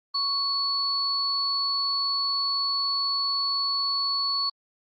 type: tone pair together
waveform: sine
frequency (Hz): 1108.7 / 4422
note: C#6 / C#8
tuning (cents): 0 / -5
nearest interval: 2 octaves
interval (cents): 2395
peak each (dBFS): -31 / -24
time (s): 0.14-4.5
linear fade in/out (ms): 10
effects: Opus 24 kbps